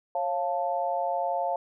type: chord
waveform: sine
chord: Db augmented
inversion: none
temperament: equal with one note detuned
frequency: 546.4 / 698.5 / 880 Hz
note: Db5 / F5 / A5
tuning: -25 / 0 / 0 cents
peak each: -31 / -28 / -31 dBFS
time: 0.15-1.56 s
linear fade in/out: 2 ms
effects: none